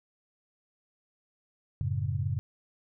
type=chord; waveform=sine; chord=F# minor; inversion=none; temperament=equal; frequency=92.5 / 110 / 138.59 Hz; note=F#2 / A2 / C#3; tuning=0 / 0 / 0 cents; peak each=-32 dBFS; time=1.81-2.39 s; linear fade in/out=0 ms; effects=none